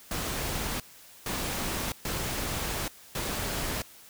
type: noise bursts at uneven times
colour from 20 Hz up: pink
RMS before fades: -32 dBFS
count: 4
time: 0.11-0.8 / 1.26-1.92 / 2.05-2.88 / 3.15-3.82 s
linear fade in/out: 2 ms
effects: white hiss -52 dBFS RMS until 4.09 s